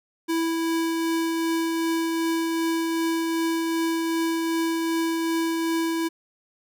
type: tone with tremolo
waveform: square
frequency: 329.2 Hz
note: E4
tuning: 2 cents flat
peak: -22 dBFS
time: 0.28-6.09 s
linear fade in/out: 20 ms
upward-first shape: triangle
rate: 2.6 Hz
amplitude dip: 25%
effects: none